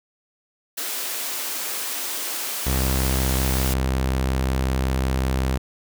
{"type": "high-pass noise", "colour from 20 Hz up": "white", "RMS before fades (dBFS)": -28, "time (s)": [0.77, 3.74], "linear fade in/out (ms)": 10, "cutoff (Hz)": 260, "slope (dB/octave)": 24}
{"type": "tone", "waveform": "sawtooth", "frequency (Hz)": 65.41, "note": "C2", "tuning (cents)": 0, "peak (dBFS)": -16, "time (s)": [2.66, 5.58], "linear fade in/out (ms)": 10}
{"effects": []}